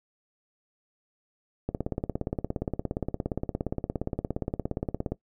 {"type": "click train", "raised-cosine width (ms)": 2, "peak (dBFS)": -15, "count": 60, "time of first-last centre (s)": [1.69, 5.12], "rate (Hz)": 17.2, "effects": ["noise-tail reverb RT60 0.1 s tail -18 dB re dry"]}